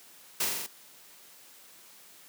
white noise with echo, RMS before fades -28 dBFS, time 0.4-0.45 s, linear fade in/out 5 ms, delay 43 ms, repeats 5, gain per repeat -2 dB, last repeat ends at 0.665 s, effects white hiss -54 dBFS RMS until 2.28 s + high-pass 150 Hz 12 dB/octave

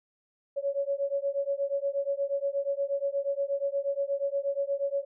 sine beating tone pair, 554.4 / 562.8 Hz, C#5 / C#5, 0 / +26 cents, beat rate 8.4 Hz, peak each -30 dBFS, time 0.56-5.05 s, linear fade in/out 20 ms, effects none

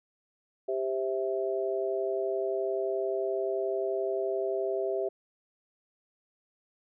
harmonic tone, 131.5 Hz, C3, 9 cents sharp, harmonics 3 / 4 / 5, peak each -30 / -36 / -32 dBFS, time 0.68-5.09 s, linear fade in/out 10 ms, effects none

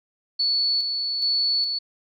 sine tone with tremolo, 4435 Hz, C#8, in tune, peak -19 dBFS, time 0.39-1.79 s, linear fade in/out 10 ms, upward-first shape square, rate 1.2 Hz, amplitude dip 40%, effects none

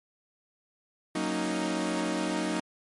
sawtooth chord, D# minor seventh, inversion first, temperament equal with one note detuned, 185 / 232 / 277.2 / 311.1 Hz, F#3 / A#3 / C#4 / D#4, 0 / -8 / 0 / 0 cents, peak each -30 / -31 / -32 / -27 dBFS, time 1.15-2.6 s, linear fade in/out 5 ms, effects MP3 48 kbps

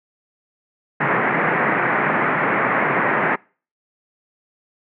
white band-pass noise, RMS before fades -19 dBFS, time 1-3.36 s, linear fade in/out 10 ms, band 130 to 2100 Hz, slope 48 dB/octave, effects noise-tail reverb RT60 0.4 s tail -26 dB re dry

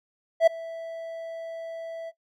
triangle tone with ADSR envelope, 659 Hz, E5, 1 cent flat, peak -9 dBFS, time 0.4-2.12 s, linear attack 69 ms, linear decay 9 ms, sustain -22 dB, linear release 37 ms, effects noise-tail reverb RT60 0.1 s tail -20 dB re dry

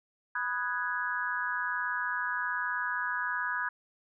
sine chord, G# minor seventh, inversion first, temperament equal, 987.8 / 1244.5 / 1480 / 1661.2 Hz, B5 / D#6 / F#6 / G#6, 0 / 0 / 0 / 0 cents, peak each -36 / -38 / -35 / -33 dBFS, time 0.35-3.69 s, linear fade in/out 5 ms, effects none

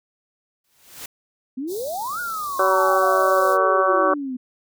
white noise with exponential growth, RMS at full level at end -32 dBFS, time 0.64-1.06 s, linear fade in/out 5 ms, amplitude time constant 91 ms
sine exponential two-way sweep, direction up then down, 246.9 to 1461 to 246.9 Hz, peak -25 dBFS, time 1.57-4.37 s, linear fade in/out 10 ms, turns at 2.2 s
white band-stop noise, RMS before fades -37 dBFS, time 1.67-3.58 s, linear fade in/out 50 ms, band 910 to 3600 Hz, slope 96 dB/octave
harmonic tone, 189.1 Hz, F#3, 38 cents sharp, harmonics 2 / 3 / 4 / 5 / 6 / 7 / 8, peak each -24 / -20 / -27 / -31 / -19 / -26 / -27 dBFS, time 2.59-4.14 s, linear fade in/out 5 ms
effects none

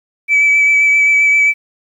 sine tone with vibrato, 2300 Hz, D7, 37 cents flat, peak -6 dBFS, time 0.28-1.54 s, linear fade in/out 50 ms, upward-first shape sine, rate 7.6 Hz, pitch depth 16 cents each way, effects tanh soft clip ceiling -5 dBFS + 8-bit

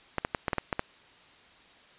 clicks, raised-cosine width 0.5 ms, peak -12 dBFS, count 8, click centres 0.183 / 0.249 / 0.348 / 0.482 / 0.532 / 0.583 / 0.728 / 0.794 s, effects white hiss -56 dBFS RMS until 1.98 s + resampled to 8000 Hz

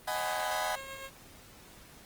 30% pulse chord, G# minor seventh, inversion second, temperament just, 623 / 747.5 / 830.6 / 996.7 Hz, D#5 / F#5 / G#5 / B5, +2 / +17 / 0 / +16 cents, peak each -34 / -33 / -34 / -35 dBFS, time 0.07-0.76 s, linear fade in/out 10 ms
10% pulse tone with tremolo, 540 Hz, C#5, 45 cents flat, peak -32 dBFS, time 0.13-1.11 s, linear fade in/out 50 ms, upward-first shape triangle, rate 7.9 Hz, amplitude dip 40%
effects pink hiss -54 dBFS RMS until 2.05 s + Opus 24 kbps

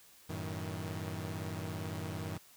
sawtooth tone cluster, 94.2 / 111.9 / 158.7 Hz, F#2 / A2 / D#3, +32 / +30 / +35 cents, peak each -37 / -40 / -38 dBFS, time 0.29-2.38 s, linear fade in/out 10 ms, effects white hiss -60 dBFS RMS until 2.56 s

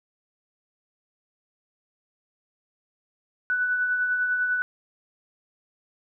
sine tone with tremolo, 1488 Hz, F#6, 9 cents sharp, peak -20 dBFS, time 3.5-4.62 s, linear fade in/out 0 ms, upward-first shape triangle, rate 10 Hz, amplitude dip 40%, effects none

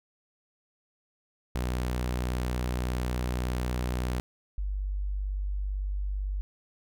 sawtooth / sine tone pair in turn, 61.74 / 48.95 Hz, B1 / G1, 0 / -2 cents, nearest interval major third, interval 402 cents, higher first, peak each -24 / -28 dBFS, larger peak first, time 1.55-4.2 / 4.58-6.41 s, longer first, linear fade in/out 0 ms, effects none

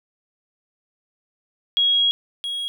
sine / triangle tone pair in turn, 3301 / 3301 Hz, G#7 / G#7, -11 / -11 cents, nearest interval unison, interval 0 cents, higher neither, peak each -15 / -23 dBFS, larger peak first, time 1.77-2.11 / 2.44-2.68 s, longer first, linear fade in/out 0 ms, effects none

